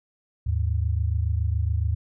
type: tone pair together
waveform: sine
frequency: 76.69 / 103.83 Hz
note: D#2 / G#2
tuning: -24 / 0 cents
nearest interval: perfect fourth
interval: 524 cents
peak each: -23 / -25 dBFS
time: 0.46-1.95 s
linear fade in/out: 10 ms
effects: none